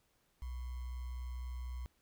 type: tone with sample-and-hold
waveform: sine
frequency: 62 Hz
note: B1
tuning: 7 cents sharp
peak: -39 dBFS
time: 0.42-1.86 s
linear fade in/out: 0 ms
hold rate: 1050 Hz
effects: pink hiss -75 dBFS RMS until 2.01 s